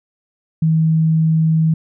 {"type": "tone", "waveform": "sine", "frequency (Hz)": 160, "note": "D#3", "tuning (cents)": 49, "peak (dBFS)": -11, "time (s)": [0.62, 1.74], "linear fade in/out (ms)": 5, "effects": []}